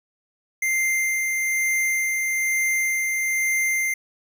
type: tone with tremolo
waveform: square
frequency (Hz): 2093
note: C7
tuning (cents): 0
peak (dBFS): -20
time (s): 0.62-3.94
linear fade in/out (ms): 5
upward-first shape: sine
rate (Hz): 1.1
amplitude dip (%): 25
effects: none